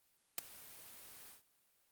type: noise with ADSR envelope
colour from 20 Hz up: white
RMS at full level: -32 dBFS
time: 0.38-1.43 s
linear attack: 3 ms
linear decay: 9 ms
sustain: -23 dB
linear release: 140 ms
effects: white hiss -75 dBFS RMS until 1.91 s + Opus 32 kbps